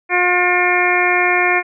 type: harmonic tone with a mistuned harmonic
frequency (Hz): 357.7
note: F4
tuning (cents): +41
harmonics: 1 / 2 / 3 / 4 / 5 / 6 / 7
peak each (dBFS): -20 / -19 / -22 / -23 / -19 / -18 / -20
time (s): 0.09-1.63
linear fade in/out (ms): 50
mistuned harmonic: 7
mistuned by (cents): -78
effects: none